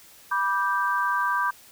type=chord; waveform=sine; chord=G major; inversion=first; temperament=just; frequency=980 / 1176 / 1568 Hz; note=B5 / D6 / G6; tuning=-14 / +2 / 0 cents; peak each=-26 dBFS; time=0.31-1.51 s; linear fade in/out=10 ms; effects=white hiss -51 dBFS RMS until 1.71 s